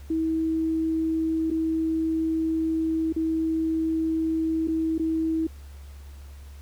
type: tone with dropouts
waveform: sine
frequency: 321.9 Hz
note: E4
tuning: 41 cents flat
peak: -22 dBFS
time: 0.1-5.47 s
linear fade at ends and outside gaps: 5 ms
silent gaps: 1.504-1.511 / 3.126-3.162 / 4.675-4.682 / 4.981-4.995 s
effects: added 70 Hz sine -40 dBFS peak until 6.61 s + pink hiss -55 dBFS RMS until 6.61 s